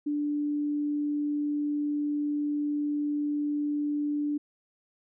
sine tone, 293.7 Hz, D4, in tune, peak -26 dBFS, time 0.06-4.38 s, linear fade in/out 10 ms, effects none

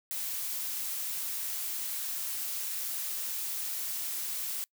blue noise, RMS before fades -35 dBFS, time 0.11-4.64 s, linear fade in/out 0 ms, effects noise-tail reverb RT60 0.1 s tail -26 dB re dry

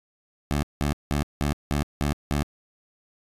15% pulse tone bursts, 72.8 Hz, D2, 15 cents flat, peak -16 dBFS, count 7, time 0.51-2.43 s, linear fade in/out 0 ms, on 120 ms, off 180 ms, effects resampled to 32000 Hz

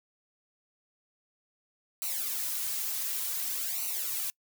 blue noise with flanger, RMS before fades -33 dBFS, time 2.02-4.3 s, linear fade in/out 0 ms, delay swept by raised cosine 0.58 to 4.28 ms, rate 0.55 Hz, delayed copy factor -0.8, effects noise-tail reverb RT60 0.1 s tail -26 dB re dry

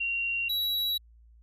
sine / square tone pair in turn, 2756 / 3898 Hz, F7 / B7, -24 / -23 cents, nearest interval tritone, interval 601 cents, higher second, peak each -27 dBFS, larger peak neither, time 0-0.49 / 0.49-0.98 s, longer neither, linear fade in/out 10 ms, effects added 57 Hz sine -53 dBFS peak until 1.42 s + resampled to 32000 Hz

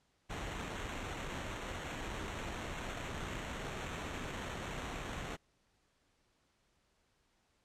pink noise with sample-and-hold, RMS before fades -42 dBFS, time 0.29-5.37 s, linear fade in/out 20 ms, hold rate 4900 Hz, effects pink hiss -75 dBFS RMS until 7.64 s + low-pass 8000 Hz 12 dB/octave

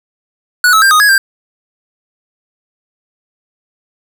square tone with pitch steps, 1469 / 1300 / 1587 / 1243 / 1667 / 1581 Hz, F#6 / E6 / G6 / D#6 / G#6 / G6, -13 / -24 / +21 / -2 / +6 / +14 cents, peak -6 dBFS, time 0.64-1.18 s, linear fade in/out 2 ms, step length 90 ms, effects none

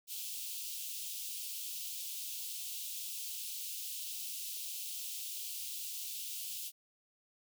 white high-pass noise, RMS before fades -42 dBFS, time 0.07-6.72 s, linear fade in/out 50 ms, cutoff 2700 Hz, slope 48 dB/octave, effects none

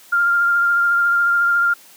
sine tone with vibrato, 1396.9 Hz, F6, in tune, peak -13 dBFS, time 0.12-1.74 s, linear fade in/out 10 ms, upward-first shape sine, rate 14 Hz, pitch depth 15 cents each way, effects white hiss -46 dBFS RMS until 1.96 s + high-pass 200 Hz 12 dB/octave

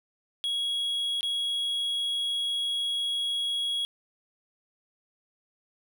triangle tone with dropouts, 3322 Hz, G#7, in tune, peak -25 dBFS, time 0.44-3.85 s, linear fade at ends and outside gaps 0 ms, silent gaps 1.209-1.23 s, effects none

